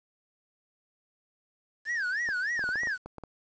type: tone with vibrato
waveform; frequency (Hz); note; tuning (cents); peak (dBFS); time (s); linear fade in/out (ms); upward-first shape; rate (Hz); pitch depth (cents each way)
triangle; 1674; G#6; +13; -26; 1.85-2.98; 50; sine; 3.3; 250
type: clicks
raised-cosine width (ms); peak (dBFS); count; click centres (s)
1; -27; 10; 2.289 / 2.593 / 2.64 / 2.69 / 2.757 / 2.834 / 2.872 / 3.06 / 3.183 / 3.237
effects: resampled to 16000 Hz + 9-bit

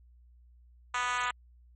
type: tone with high-pass filter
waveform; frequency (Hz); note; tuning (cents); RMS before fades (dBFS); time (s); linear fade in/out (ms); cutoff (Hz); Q
5% pulse; 246.9; B3; 0; -31; 0.94-1.31; 5; 1100; 3.2
effects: added 60 Hz sine -55 dBFS peak until 1.75 s + MP3 32 kbps

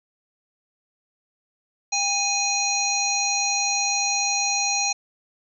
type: harmonic tone with a mistuned harmonic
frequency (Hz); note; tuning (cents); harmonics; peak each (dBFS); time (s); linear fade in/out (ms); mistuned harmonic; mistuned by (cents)
829; G#5; -3; 1 / 3 / 5 / 7 / 8; -27 / -27 / -27 / -27 / -27; 1.92-4.93; 10; 1; -63
effects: none

